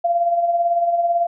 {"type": "tone with tremolo", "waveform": "sine", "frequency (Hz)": 688, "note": "F5", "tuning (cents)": -26, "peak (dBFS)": -13, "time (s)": [0.04, 1.27], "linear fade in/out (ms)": 10, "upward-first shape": "sine", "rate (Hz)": 18, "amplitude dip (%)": 50, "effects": []}